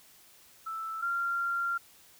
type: tone pair in turn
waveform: sine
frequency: 1322 / 1383.8 Hz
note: E6 / F6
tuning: +5 / -16 cents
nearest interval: minor second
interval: 79 cents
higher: second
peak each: -34 / -28 dBFS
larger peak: second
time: 0.66-1.02 / 1.02-1.78 s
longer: second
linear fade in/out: 10 ms
effects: white hiss -58 dBFS RMS until 2.19 s